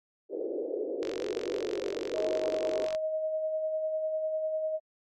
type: band-pass noise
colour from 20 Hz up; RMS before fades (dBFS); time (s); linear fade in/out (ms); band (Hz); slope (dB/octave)
pink; -34; 0.29-2.88; 50; 340 to 520; 48
type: click train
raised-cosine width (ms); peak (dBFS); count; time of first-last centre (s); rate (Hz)
0.2; -22; 91; 1.03-2.949; 46.9
type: tone with tremolo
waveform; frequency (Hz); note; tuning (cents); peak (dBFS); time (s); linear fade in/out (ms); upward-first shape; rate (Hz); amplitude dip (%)
sine; 628; D#5; +16; -27; 2.13-4.8; 50; sine; 10; 35
effects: AAC 64 kbps